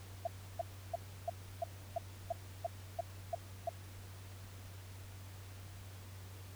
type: tone bursts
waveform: sine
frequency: 680 Hz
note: F5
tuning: 46 cents flat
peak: -32 dBFS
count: 11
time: 0.25-3.692 s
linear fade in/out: 5 ms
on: 22 ms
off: 320 ms
effects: added 95 Hz sine -49 dBFS peak until 6.55 s + pink hiss -57 dBFS RMS until 6.55 s